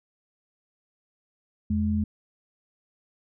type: tone pair together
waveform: sine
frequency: 84 / 211.7 Hz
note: E2 / G#3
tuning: +33 / +33 cents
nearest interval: octave + major third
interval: 1600 cents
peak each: -26 / -24 dBFS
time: 1.7-2.04 s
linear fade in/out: 5 ms
effects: none